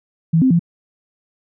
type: tone with pitch steps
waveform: sine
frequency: 163.4 / 260.3 / 170.2 Hz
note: E3 / C4 / F3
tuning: -15 / -9 / -44 cents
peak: -10 dBFS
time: 0.33-0.594 s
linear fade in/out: 10 ms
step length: 88 ms
effects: none